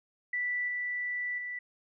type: tone with level steps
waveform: sine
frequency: 1970 Hz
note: B6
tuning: 5 cents flat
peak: -29 / -31 / -35 dBFS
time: 0.33-1.59 s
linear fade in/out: 5 ms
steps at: 0.68 / 1.38 s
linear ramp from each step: 2 ms
effects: none